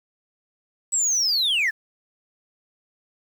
sine linear sweep, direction down, 7890 to 1661.2 Hz, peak -16 dBFS, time 0.92-1.71 s, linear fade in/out 20 ms, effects tanh soft clip ceiling -18 dBFS + 8-bit

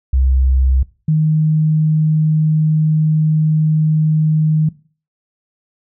sine tone pair in turn, 65.4 / 155.55 Hz, C2 / D#3, 0 / 0 cents, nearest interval octave + minor third, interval 1500 cents, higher second, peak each -10 dBFS, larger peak neither, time 0.13-0.83 / 1.08-4.69 s, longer second, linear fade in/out 5 ms, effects noise-tail reverb RT60 0.4 s tail -20 dB re dry

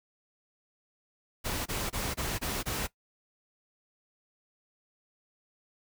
pink noise bursts, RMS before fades -33 dBFS, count 6, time 1.44-2.875 s, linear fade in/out 20 ms, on 220 ms, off 23 ms, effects noise-tail reverb RT60 0.1 s tail -18 dB re dry

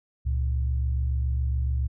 sine tone pair together, 69.09 / 116.2 Hz, C#2 / A#2, -5 / -5 cents, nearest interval major sixth, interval 900 cents, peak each -23 / -31 dBFS, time 0.25-1.88 s, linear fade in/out 20 ms, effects none

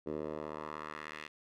10% pulse tone with band-pass filter sweep, 76.4 Hz, D#2, 31 cents flat, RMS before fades -42 dBFS, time 0.06-1.28 s, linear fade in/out 10 ms, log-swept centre 400 to 2400 Hz, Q 1.6, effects none

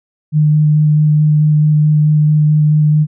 sine tone with vibrato, 151.7 Hz, D#3, 44 cents flat, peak -7 dBFS, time 0.32-3.07 s, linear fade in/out 50 ms, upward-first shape square, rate 4.6 Hz, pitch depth 8 cents each way, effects none

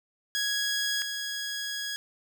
15% pulse tone pair in turn, 1662 / 1662 Hz, G#6 / G#6, +1 / +1 cents, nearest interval unison, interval 0 cents, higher neither, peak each -20 / -25 dBFS, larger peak first, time 0.35-1.02 / 1.02-1.96 s, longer second, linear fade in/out 0 ms, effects none

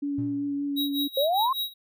sine tone with vibrato, 283.9 Hz, C#4, 41 cents sharp, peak -26 dBFS, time 0.02-1.08 s, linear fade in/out 10 ms, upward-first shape sine, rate 5.2 Hz, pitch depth 12 cents each way
triangle tone with exponential decay, 118.8 Hz, A#2, 33 cents sharp, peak -27 dBFS, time 0.18-0.74 s, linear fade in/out 5 ms, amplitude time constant 120 ms
square tone with tremolo, 3830 Hz, A#7, 46 cents sharp, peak -26 dBFS, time 0.76-1.74 s, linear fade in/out 20 ms, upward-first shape sine, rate 5 Hz, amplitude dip 90%
sine exponential sweep, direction up, 523.3 to 1096 Hz, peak -21 dBFS, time 1.17-1.53 s, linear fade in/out 5 ms
effects none

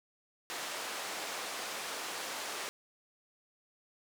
pink band-pass noise, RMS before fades -40 dBFS, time 0.5-2.69 s, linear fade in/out 0 ms, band 550 to 9400 Hz, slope 12 dB/octave, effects none

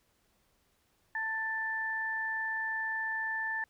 sine tone pair together, 891 / 1765.6 Hz, A5 / A6, +22 / +5 cents, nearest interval octave, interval 1183 cents, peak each -39 / -32 dBFS, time 1.15-3.64 s, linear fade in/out 2 ms, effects pink hiss -72 dBFS RMS until 3.69 s

